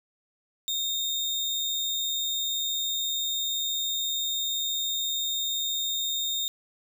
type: tone with sample-and-hold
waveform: sine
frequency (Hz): 3673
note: A#7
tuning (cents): -26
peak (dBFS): -26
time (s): 0.68-6.48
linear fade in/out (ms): 0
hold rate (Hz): 11025
effects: none